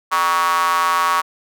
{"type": "tone with high-pass filter", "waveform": "square", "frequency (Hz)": 86, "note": "F2", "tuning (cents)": -26, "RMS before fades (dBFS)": -17, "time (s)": [0.11, 1.22], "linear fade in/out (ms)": 20, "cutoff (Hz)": 1100, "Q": 6.1, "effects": []}